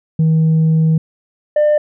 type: tone pair in turn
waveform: sine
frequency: 159.6 / 598.9 Hz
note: D#3 / D5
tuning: +44 / +34 cents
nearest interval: octave + major seventh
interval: 2290 cents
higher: second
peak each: -7 dBFS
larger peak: neither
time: 0.19-0.98 / 1.56-1.78 s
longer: first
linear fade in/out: 5 ms
effects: tanh soft clip ceiling -8 dBFS